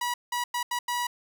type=tone bursts at uneven times; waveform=sawtooth; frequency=970 Hz; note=B5; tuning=31 cents flat; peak=-23 dBFS; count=5; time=0.01-0.14 / 0.32-0.44 / 0.54-0.63 / 0.71-0.79 / 0.88-1.07 s; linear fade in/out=5 ms; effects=none